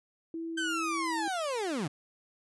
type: tone with vibrato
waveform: sine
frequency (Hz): 327.2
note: E4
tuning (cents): -13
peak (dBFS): -34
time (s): 0.34-1.28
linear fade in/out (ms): 2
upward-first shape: sine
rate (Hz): 2.1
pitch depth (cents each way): 15
type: linear sweep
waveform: 30% pulse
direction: down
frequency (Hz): 1568 to 130.81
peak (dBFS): -28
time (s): 0.57-1.88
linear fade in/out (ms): 10
effects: resampled to 24000 Hz